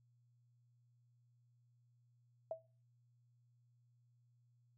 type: tone with exponential decay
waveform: sine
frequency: 650 Hz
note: E5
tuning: 24 cents flat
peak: -35 dBFS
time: 2.51-2.62 s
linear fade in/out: 2 ms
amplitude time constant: 22 ms
effects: noise-tail reverb RT60 0.4 s tail -22 dB re dry + added 120 Hz sine -70 dBFS peak until 4.77 s